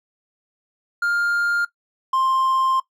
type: tone pair in turn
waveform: triangle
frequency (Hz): 1405 / 1052.6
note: F6 / C6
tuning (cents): +10 / +10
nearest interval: perfect fourth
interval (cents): 500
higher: first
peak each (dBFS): -16 / -15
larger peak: second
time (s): 1.02-1.65 / 2.13-2.8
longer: second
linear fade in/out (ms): 5
effects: noise-tail reverb RT60 0.1 s tail -18 dB re dry